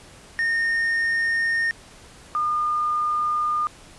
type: tone pair in turn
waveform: triangle / sine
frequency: 1835 / 1213.7 Hz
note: A#6 / D#6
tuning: -28 / -43 cents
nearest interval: perfect fifth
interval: 715 cents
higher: first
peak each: -18 / -20 dBFS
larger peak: first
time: 0.39-1.71 / 2.35-3.67 s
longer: neither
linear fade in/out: 0 ms
effects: pink hiss -47 dBFS RMS until 3.98 s + resampled to 24000 Hz